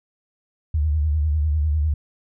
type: tone with vibrato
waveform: sine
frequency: 75.8 Hz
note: D#2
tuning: 45 cents flat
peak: -17 dBFS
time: 0.74-1.94 s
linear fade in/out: 5 ms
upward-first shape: sine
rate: 10 Hz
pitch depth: 88 cents each way
effects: none